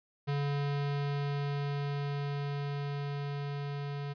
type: tone with level ramp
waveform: square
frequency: 142.7 Hz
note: D3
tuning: 49 cents flat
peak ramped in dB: -30 to -36 dBFS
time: 0.27-4.14 s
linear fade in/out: 20 ms
effects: resampled to 11025 Hz